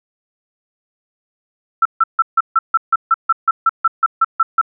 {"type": "tone bursts", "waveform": "sine", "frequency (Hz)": 1335, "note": "E6", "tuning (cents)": 22, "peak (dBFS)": -8, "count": 16, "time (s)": [1.82, 4.614], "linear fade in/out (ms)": 5, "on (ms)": 34, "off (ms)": 150, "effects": []}